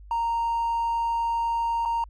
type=tone with dropouts; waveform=triangle; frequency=928 Hz; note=A#5; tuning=8 cents flat; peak=-20 dBFS; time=0.11-2.04 s; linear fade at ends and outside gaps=2 ms; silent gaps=1.852-1.857 s; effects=tanh soft clip ceiling -18 dBFS + added 50 Hz sine -43 dBFS peak until 2.09 s